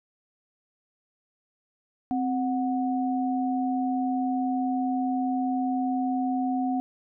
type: tone pair together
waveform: sine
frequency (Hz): 260.3 / 735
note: C4 / F#5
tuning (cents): -9 / -12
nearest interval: octave + tritone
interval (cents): 1797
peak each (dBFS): -25 / -29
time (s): 2.11-6.8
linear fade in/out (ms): 0
effects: none